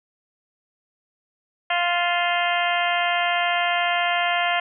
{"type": "harmonic tone with a mistuned harmonic", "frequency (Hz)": 349.2, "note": "F4", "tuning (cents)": 0, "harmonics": [2, 3, 4, 5, 6, 7, 8, 9], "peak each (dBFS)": [-23, -29, -29, -28, -27, -32, -30, -31], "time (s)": [1.7, 4.6], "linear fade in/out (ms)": 5, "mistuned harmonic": 7, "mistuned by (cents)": 50, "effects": []}